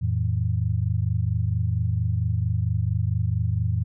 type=tone cluster; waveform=sine; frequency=87.3 / 111.7 / 161 Hz; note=F2 / A2 / E3; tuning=0 / +27 / -41 cents; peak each=-25 / -23 / -31 dBFS; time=0.01-3.84 s; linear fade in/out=20 ms; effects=none